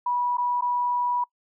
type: tone with dropouts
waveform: sine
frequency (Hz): 976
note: B5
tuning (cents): -21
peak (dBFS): -22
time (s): 0.06-1.24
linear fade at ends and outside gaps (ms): 5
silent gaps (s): 0.371-0.381 / 0.61-0.621
effects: noise-tail reverb RT60 0.1 s tail -24 dB re dry